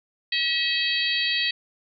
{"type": "harmonic tone", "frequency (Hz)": 644, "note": "E5", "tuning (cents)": -41, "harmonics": [3, 4, 5, 6, 7], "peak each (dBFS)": [-28, -28, -28, -28, -28], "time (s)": [0.32, 1.51], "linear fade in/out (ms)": 5, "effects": []}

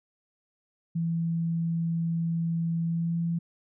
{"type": "tone with pitch glide", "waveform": "sine", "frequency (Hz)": [166.4, 168.43], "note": ["E3", "E3"], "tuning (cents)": [17, 38], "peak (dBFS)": -25, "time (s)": [0.95, 3.39], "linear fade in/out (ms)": 10, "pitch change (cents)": 21, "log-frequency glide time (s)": [2.84, 3.19], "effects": []}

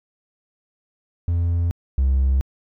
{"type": "tone pair in turn", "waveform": "triangle", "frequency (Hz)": [85.8, 66.49], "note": ["F2", "C2"], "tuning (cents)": [-30, 28], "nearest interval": "major third", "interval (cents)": 442, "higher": "first", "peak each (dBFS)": [-15, -12], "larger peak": "second", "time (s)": [[1.28, 1.71], [1.98, 2.41]], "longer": "neither", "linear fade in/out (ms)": 0, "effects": ["tanh soft clip ceiling -10 dBFS"]}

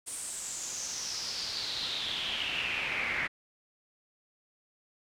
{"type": "noise with band-pass filter sweep", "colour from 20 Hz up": "brown", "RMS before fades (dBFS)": -35, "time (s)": [0.06, 3.28], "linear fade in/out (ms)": 20, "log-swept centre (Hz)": [9100, 2000], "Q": 5.8, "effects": []}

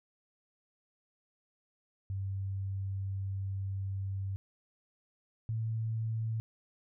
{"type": "tone pair in turn", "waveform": "sine", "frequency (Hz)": [97.1, 111.8], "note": ["G2", "A2"], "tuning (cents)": [-16, 28], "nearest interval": "major second", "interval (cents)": 244, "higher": "second", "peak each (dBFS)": [-33, -31], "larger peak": "second", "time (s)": [[2.1, 4.36], [5.49, 6.4]], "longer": "first", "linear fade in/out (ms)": 0, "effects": []}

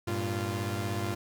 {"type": "tone cluster", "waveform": "sawtooth", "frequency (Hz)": [98.9, 115.4, 346.9], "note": ["G2", "A#2", "F4"], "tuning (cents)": [16, -17, -12], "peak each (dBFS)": [-29, -32, -31], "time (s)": [0.07, 1.15], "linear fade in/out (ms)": 10, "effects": []}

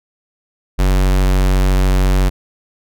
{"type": "tone", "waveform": "square", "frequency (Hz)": 46.95, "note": "F#1", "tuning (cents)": 26, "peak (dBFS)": -11, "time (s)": [0.78, 2.3], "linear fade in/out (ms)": 20, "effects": []}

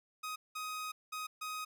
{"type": "tone bursts at uneven times", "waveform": "sawtooth", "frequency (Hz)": 1255, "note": "D#6", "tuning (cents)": 15, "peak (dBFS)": -35, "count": 4, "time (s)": [[0.23, 0.36], [0.55, 0.92], [1.12, 1.27], [1.41, 1.65]], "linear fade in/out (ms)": 10, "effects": []}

